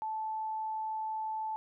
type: tone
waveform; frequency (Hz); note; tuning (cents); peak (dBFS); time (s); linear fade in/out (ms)
sine; 874; A5; -12; -33; 0.02-1.56; 0
effects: none